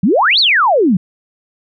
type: exponential two-way sweep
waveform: sine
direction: up then down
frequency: 166 to 4699 to 166 Hz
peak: -8 dBFS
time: 0.03-0.97 s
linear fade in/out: 5 ms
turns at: 0.39 s
effects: none